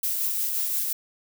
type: noise with tremolo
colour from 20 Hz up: violet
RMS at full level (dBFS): -25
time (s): 0.03-0.93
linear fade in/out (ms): 5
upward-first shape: triangle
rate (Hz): 5.7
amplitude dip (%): 35
effects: none